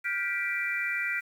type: chord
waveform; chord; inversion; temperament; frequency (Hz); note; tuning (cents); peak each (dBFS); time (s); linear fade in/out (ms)
sine; G dominant seventh; third; just; 1411.2 / 1568 / 1960 / 2352; F6 / G6 / B6 / D7; +18 / 0 / -14 / +2; -35 / -37 / -31 / -32; 0.04-1.21; 20
effects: 9-bit